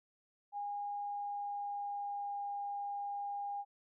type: tone with pitch glide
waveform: sine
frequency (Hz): 816 to 809.4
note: G#5 to G#5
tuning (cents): -31 to -45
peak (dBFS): -37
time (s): 0.52-3.65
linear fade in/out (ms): 50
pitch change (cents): -14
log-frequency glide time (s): 0.97-2.51
effects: none